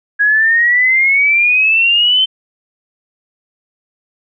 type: exponential sweep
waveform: sine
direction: up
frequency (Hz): 1652 to 3100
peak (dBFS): -8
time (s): 0.19-2.26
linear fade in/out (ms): 20
effects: none